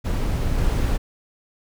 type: noise with level steps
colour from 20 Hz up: brown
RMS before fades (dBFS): -22 / -20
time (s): 0.04-0.98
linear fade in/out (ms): 20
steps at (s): 0.58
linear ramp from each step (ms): 2
effects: none